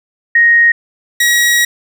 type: tone pair in turn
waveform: sine / sawtooth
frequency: 1870 / 1907.1 Hz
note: A#6 / A#6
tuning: +5 / +39 cents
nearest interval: unison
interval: 34 cents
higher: second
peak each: -5 dBFS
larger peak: neither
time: 0.35-0.72 / 1.2-1.65 s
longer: second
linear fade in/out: 5 ms
effects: none